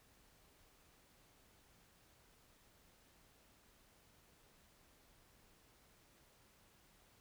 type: silence
effects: pink hiss -69 dBFS RMS until 7.2 s